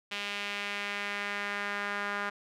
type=tone with band-pass filter sweep; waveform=sawtooth; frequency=203.2 Hz; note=G#3; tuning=38 cents flat; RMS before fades=-35 dBFS; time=0.11-2.3 s; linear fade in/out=10 ms; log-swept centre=2800 to 1500 Hz; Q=2; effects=none